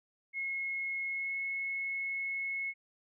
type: tone with pitch glide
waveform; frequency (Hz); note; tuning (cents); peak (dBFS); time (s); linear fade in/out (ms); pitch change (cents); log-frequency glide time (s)
sine; 2169 to 2184; C#7 to C#7; -38 to -26; -33; 0.33-2.74; 50; +12; 1.07-1.36
effects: none